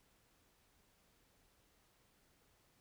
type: silence
effects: pink hiss -73 dBFS RMS until 2.8 s